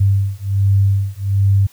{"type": "beating tone pair", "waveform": "sine", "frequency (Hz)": [98, 99.3], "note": ["G2", "G2"], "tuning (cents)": [0, 23], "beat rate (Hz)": 1.3, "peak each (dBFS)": -15, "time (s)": [0, 1.67], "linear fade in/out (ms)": 10, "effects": ["white hiss -49 dBFS RMS until 1.72 s"]}